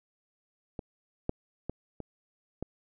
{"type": "clicks", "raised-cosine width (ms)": 2, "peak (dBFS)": [-23, -15, -20, -25, -21], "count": 5, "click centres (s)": [0.792, 1.294, 1.696, 2.003, 2.626], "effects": []}